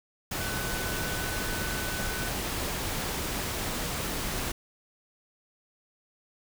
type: tone in noise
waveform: sine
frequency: 1502 Hz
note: F#6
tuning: 26 cents sharp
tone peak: -37 dBFS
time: 0.4-2.29 s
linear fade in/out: 5 ms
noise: pink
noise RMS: -32 dBFS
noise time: 0.31-4.52 s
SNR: -8 dB
effects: none

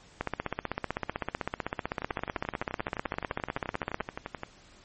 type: two click trains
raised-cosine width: 0.5 ms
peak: -19 / -14 dBFS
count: 29 / 61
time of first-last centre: 2.02-4.434 / 0.21-4.007 s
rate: 11.6 / 15.8 Hz
effects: pink hiss -56 dBFS RMS until 4.84 s + MP3 32 kbps

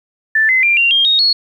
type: tone with pitch steps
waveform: sine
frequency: 1763 / 2049 / 2381 / 2766 / 3215 / 3736 / 4341 Hz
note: A6 / C7 / D7 / F7 / G7 / A#7 / C#8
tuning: +3 / -37 / +23 / -17 / +43 / +3 / -37 cents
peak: -9 dBFS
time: 0.35-1.33 s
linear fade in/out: 5 ms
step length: 140 ms
effects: 8-bit

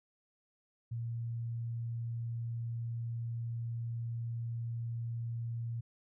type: tone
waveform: sine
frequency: 116.54 Hz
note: A#2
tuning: in tune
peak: -35 dBFS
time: 0.91-5.81 s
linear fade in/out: 10 ms
effects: none

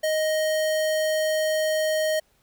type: tone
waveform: square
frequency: 624 Hz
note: D#5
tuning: 5 cents sharp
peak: -22 dBFS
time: 0.03-2.2 s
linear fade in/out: 10 ms
effects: pink hiss -65 dBFS RMS until 2.42 s

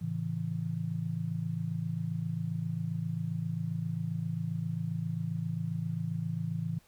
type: chord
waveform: sine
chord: A major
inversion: none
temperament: just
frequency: 110 / 137.5 / 165 Hz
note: A2 / C#3 / E3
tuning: 0 / -14 / +2 cents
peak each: -37 / -38 / -33 dBFS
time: 0.01-6.79 s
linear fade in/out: 10 ms
effects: pink hiss -64 dBFS RMS until 6.87 s

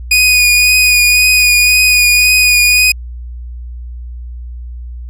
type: tone with vibrato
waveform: sawtooth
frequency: 2472 Hz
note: D#7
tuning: 12 cents flat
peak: -3 dBFS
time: 0.11-2.92 s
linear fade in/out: 5 ms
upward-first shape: triangle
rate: 1.9 Hz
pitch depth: 21 cents each way
effects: added 60 Hz sine -23 dBFS peak until 5.09 s + resampled to 32000 Hz

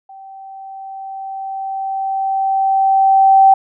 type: tone with level ramp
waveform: sine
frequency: 775 Hz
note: G5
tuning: 20 cents flat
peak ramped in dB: -34 to -4 dBFS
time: 0.09-3.54 s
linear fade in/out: 5 ms
effects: none

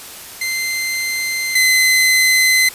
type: tone pair in turn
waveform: sawtooth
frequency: 2078 / 2045 Hz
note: C7 / C7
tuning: -12 / -40 cents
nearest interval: unison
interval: 28 cents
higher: first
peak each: -15 / -7 dBFS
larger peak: second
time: 0.41-1.55 / 1.55-2.69 s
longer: neither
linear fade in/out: 5 ms
effects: white hiss -34 dBFS RMS until 2.74 s + resampled to 32000 Hz

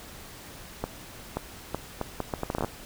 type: accelerating click train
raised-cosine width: 1 ms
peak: -14 dBFS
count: 14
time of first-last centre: 0.84-2.646 s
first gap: 530 ms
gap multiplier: 0.71
effects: pink hiss -45 dBFS RMS until 2.85 s

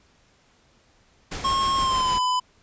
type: noise with tremolo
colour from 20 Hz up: pink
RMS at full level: -31 dBFS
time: 1.31-2.19 s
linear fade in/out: 10 ms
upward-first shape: sine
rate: 6.5 Hz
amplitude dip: 35%
type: tone with pitch glide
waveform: square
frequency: 1081 to 1002.8 Hz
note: C#6 to B5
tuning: -44 to +26 cents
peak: -21 dBFS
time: 1.44-2.4 s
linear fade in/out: 10 ms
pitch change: -130 cents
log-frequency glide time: 1.76-2.14 s
effects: pink hiss -60 dBFS RMS until 2.62 s + resampled to 16000 Hz

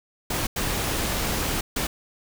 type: noise bursts at uneven times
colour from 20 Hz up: pink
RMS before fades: -26 dBFS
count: 3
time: 0.3-0.47 / 0.56-1.61 / 1.76-1.87 s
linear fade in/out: 5 ms
effects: none

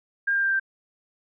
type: tone with pitch steps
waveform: sine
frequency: 1607 / 1595 / 1583 / 1571.2 Hz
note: G6 / G6 / G6 / G6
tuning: +43 / +30 / +17 / +4 cents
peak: -20 dBFS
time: 0.27-0.598 s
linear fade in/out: 10 ms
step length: 82 ms
effects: none

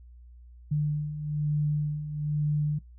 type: beating tone pair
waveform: sine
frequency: 148.4 / 149.5 Hz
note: D3 / D3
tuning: +18 / +31 cents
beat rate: 1.1 Hz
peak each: -32 / -26 dBFS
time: 0.71-2.79 s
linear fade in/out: 10 ms
effects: noise-tail reverb RT60 0.1 s tail -17 dB re dry + added 60 Hz sine -47 dBFS peak until 2.98 s

